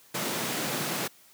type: high-pass noise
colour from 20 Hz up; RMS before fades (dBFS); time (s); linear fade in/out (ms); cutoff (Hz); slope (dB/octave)
pink; -31; 0.14-1.08; 10; 130; 48
effects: white hiss -57 dBFS RMS until 1.33 s + high-pass 80 Hz 12 dB/octave